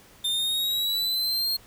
45% pulse linear sweep, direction up, 3589 to 4248 Hz, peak -23 dBFS, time 0.24-1.57 s, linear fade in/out 10 ms, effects pink hiss -53 dBFS RMS until 1.66 s

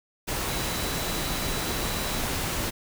sine tone in noise, 3942 Hz, B7, 4 cents flat, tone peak -39 dBFS, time 0.48-2.21 s, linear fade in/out 20 ms, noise pink, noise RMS -29 dBFS, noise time 0.27-2.71 s, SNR -13 dB, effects none

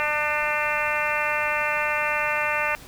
harmonic tone, 299.3 Hz, D4, 33 cents sharp, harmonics 2 / 3 / 4 / 5 / 6 / 7 / 8 / 9, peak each -30 / -30 / -30 / -30 / -30 / -30 / -30 / -30 dBFS, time 0-2.75 s, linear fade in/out 0 ms, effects pink hiss -45 dBFS RMS until 2.87 s

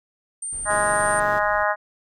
sine tone, 8870 Hz, C#9, in tune, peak -27 dBFS, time 0.42-1.2 s, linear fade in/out 5 ms
brown noise, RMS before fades -41 dBFS, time 0.52-1.64 s, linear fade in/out 10 ms
harmonic tone, 207.7 Hz, G#3, in tune, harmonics 3 / 4 / 5 / 6 / 7 / 8 / 9, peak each -24 / -25 / -26 / -27 / -27 / -28 / -29 dBFS, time 0.65-1.76 s, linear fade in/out 50 ms
15% pulse chord, A# half-diminished seventh, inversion none, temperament equal, 116.54 / 138.59 / 164.81 / 207.7 Hz, A#2 / C#3 / E3 / G#3, 0 / 0 / 0 / 0 cents, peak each -33 dBFS, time 0.69-1.4 s, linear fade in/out 20 ms
effects none

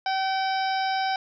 harmonic tone with a mistuned harmonic, 767 Hz, G5, 38 cents flat, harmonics 1 / 2 / 3 / 4 / 5 / 6 / 7, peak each -24 / -32 / -36 / -39 / -39 / -38 / -39 dBFS, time 0.06-1.16 s, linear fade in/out 2 ms, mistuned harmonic 6, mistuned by +100 cents, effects none

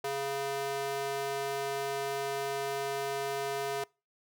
square tone with high-pass filter, 138.59 Hz, C#3, in tune, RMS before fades -34 dBFS, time 0.04-3.84 s, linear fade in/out 5 ms, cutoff 510 Hz, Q 1.8, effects noise-tail reverb RT60 0.3 s tail -25 dB re dry

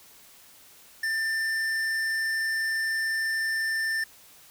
sine tone with tanh clipping, 1787 Hz, A6, 26 cents sharp, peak -27 dBFS, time 1.03-4.04 s, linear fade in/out 5 ms, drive 13 dB, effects white hiss -53 dBFS RMS until 4.5 s

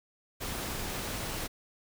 pink noise, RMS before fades -36 dBFS, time 0.4-1.48 s, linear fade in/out 20 ms, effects none

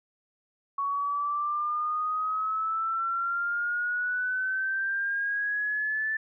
sine exponential sweep, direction up, 1114 to 1762 Hz, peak -26 dBFS, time 0.78-6.17 s, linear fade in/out 5 ms, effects none

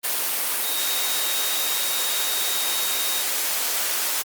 sine tone in noise, 3749 Hz, A#7, 9 cents sharp, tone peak -29 dBFS, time 0.62-3.23 s, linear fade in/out 20 ms, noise white, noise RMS -24 dBFS, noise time 0.03-4.23 s, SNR -8 dB, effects high-pass 400 Hz 12 dB/octave + Opus 32 kbps

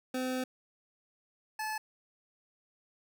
25% pulse tone pair in turn, 256.4 / 864.9 Hz, C4 / A5, -35 / -30 cents, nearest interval octave + major sixth, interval 2105 cents, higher second, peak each -28 / -30 dBFS, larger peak first, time 0.14-0.44 / 1.59-1.78 s, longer first, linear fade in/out 5 ms, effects none

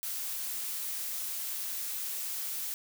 blue noise, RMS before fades -36 dBFS, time 0.03-2.74 s, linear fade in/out 0 ms, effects none

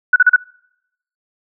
sine tone bursts, 1481 Hz, F#6, 1 cent sharp, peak -5 dBFS, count 4, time 0.13-0.362 s, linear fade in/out 5 ms, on 31 ms, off 36 ms, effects noise-tail reverb RT60 0.8 s tail -26 dB re dry

